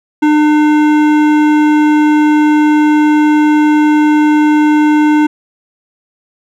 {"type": "tone with hard clipping", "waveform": "sine", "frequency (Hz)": 301.7, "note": "D4", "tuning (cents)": 47, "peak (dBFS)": -8, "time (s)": [0.22, 5.27], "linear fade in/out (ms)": 10, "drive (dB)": 14, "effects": []}